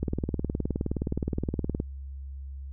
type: click train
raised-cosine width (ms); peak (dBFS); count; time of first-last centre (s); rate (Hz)
3; -15; 35; 0.03-1.801; 19.2
effects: added 68 Hz sine -36 dBFS peak until 2.72 s